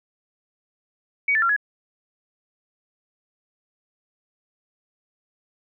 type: tone with pitch steps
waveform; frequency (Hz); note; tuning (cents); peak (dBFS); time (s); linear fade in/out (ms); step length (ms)
sine; 2252 / 1761 / 1374 / 1681; C#7 / A6 / F6 / G#6; +27 / +1 / -29 / +20; -17; 1.28-1.564; 5; 71
effects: none